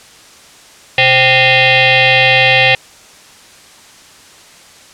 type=tone with frequency modulation; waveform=sine; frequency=126.9 Hz; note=B2; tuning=47 cents sharp; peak=-6 dBFS; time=0.98-2.75 s; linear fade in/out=2 ms; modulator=653 Hz; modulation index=5; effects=white hiss -40 dBFS RMS until 4.93 s + low-pass 8000 Hz 12 dB/octave